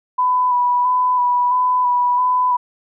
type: tone with vibrato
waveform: sine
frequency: 991 Hz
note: B5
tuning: 6 cents sharp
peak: -13 dBFS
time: 0.18-2.57 s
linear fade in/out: 10 ms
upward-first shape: square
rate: 1.5 Hz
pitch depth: 18 cents each way
effects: none